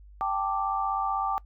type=chord; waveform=sine; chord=G suspended second; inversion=none; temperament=equal; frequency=784 / 880 / 1174.7 Hz; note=G5 / A5 / D6; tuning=0 / 0 / 0 cents; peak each=-29 / -32 / -29 dBFS; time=0.21-1.38 s; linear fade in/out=0 ms; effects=noise-tail reverb RT60 0.1 s tail -21 dB re dry + added 50 Hz sine -47 dBFS peak until 1.45 s